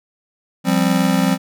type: chord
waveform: square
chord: F suspended second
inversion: none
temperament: just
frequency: 174.61 / 196.44 / 261.9 Hz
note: F3 / G3 / C4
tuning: 0 / +4 / +2 cents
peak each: -19 dBFS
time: 0.64-1.38 s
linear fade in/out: 50 ms
effects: none